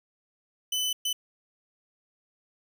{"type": "tone bursts at uneven times", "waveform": "sawtooth", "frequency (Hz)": 3011, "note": "F#7", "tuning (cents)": 30, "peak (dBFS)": -23, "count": 2, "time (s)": [[0.72, 0.93], [1.05, 1.13]], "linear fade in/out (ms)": 5, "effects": []}